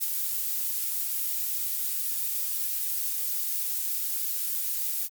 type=noise with ADSR envelope; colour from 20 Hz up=violet; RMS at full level=-24 dBFS; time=0-5.09 s; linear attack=39 ms; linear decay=6 ms; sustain=-5 dB; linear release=46 ms; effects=Opus 48 kbps